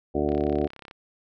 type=harmonic tone; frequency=73.8 Hz; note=D2; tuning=9 cents sharp; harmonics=1 / 2 / 3 / 4 / 5 / 6 / 8 / 9 / 10; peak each=-32 / -36 / -32 / -28 / -27 / -30 / -32 / -35 / -35 dBFS; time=0.14-0.68 s; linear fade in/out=20 ms
type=click train; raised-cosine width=0.3 ms; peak=-27 dBFS; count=22; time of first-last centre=0.29-0.911 s; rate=33.8 Hz
effects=none